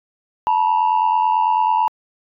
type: tone pair together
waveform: sine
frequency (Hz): 877 / 966.1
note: A5 / B5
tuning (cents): -6 / -38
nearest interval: major second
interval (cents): 168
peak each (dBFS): -15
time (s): 0.47-1.88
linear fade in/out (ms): 0
effects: tanh soft clip ceiling -10 dBFS